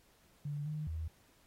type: tone with pitch steps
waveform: sine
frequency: 145.8 / 152.6 / 80 Hz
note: D3 / D#3 / D#2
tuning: -12 / -33 / +49 cents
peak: -36 dBFS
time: 0.45-1.08 s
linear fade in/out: 5 ms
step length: 210 ms
effects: pink hiss -68 dBFS RMS until 1.46 s + AAC 48 kbps